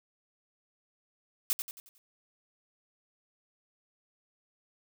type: noise with echo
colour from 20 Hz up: blue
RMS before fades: -28 dBFS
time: 1.5-1.53 s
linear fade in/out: 0 ms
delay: 90 ms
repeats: 5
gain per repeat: -7 dB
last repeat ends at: 1.98 s
effects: none